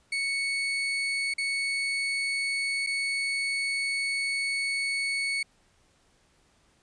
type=tone with dropouts; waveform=35% pulse; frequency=2217 Hz; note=C#7; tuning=in tune; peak=-25 dBFS; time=0.12-5.43 s; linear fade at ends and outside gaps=5 ms; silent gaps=1.339-1.381 / 2.865-2.87 s; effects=pink hiss -65 dBFS RMS until 6.82 s + resampled to 22050 Hz